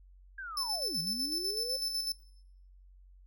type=linear two-way sweep; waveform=sine; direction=down then up; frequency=1633 to 150 to 532 Hz; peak=-39 dBFS; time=0.38-1.77 s; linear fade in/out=5 ms; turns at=0.99 s
type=tone with tremolo; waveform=40% pulse; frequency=5274 Hz; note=E8; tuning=in tune; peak=-30 dBFS; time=0.57-2.12 s; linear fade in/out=2 ms; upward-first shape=square; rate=8 Hz; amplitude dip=45%
effects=noise-tail reverb RT60 0.8 s tail -20 dB re dry + added 46 Hz sine -54 dBFS peak until 3.26 s